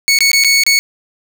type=tone with dropouts; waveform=20% pulse; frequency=2217 Hz; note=C#7; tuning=in tune; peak=-3 dBFS; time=0.08-0.79 s; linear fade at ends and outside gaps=0 ms; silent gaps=0.188-0.206 / 0.316-0.332 / 0.438-0.446 / 0.636-0.665 s; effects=none